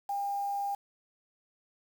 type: tone with quantisation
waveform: sine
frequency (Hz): 803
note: G5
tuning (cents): +41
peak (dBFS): -30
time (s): 0.09-0.75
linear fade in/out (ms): 5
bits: 8
effects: none